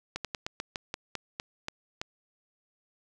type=slowing click train; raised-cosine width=0.2 ms; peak=-16 dBFS; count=11; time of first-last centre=0.16-2.015 s; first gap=87 ms; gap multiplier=1.16; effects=none